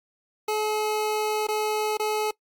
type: tone with dropouts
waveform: 25% pulse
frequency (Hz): 427.7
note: A4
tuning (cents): -49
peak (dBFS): -20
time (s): 0.48-2.31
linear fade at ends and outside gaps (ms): 5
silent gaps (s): 1.47-1.485 / 1.972-1.996
effects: noise-tail reverb RT60 0.1 s tail -22 dB re dry + Opus 48 kbps